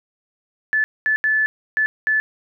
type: tone bursts at uneven times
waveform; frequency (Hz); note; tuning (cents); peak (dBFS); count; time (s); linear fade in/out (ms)
sine; 1738; A6; -22; -15; 5; 0.73-0.84 / 1.06-1.16 / 1.24-1.46 / 1.77-1.86 / 2.07-2.2; 0
effects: none